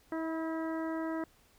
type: harmonic tone with a mistuned harmonic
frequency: 322.4 Hz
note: E4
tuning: 38 cents flat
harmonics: 1 / 2 / 3 / 4 / 5 / 6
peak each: -34 / -40 / -44 / -46 / -48 / -50 dBFS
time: 0.12-1.24 s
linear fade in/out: 2 ms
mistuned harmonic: 3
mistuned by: +18 cents
effects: pink hiss -65 dBFS RMS until 1.58 s